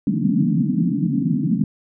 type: band-pass noise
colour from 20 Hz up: pink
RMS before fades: -19 dBFS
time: 0.07-1.64 s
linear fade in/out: 2 ms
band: 140 to 300 Hz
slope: 96 dB/octave
effects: none